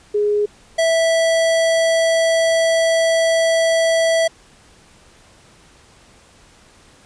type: tone pair in turn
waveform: sine / square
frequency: 415.3 / 656.6 Hz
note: G#4 / E5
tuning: 0 / -7 cents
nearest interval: minor sixth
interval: 793 cents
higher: second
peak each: -14 dBFS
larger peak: neither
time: 0.14-0.46 / 0.78-4.28 s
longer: second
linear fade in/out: 10 ms
effects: pink hiss -49 dBFS RMS until 7.05 s + resampled to 22050 Hz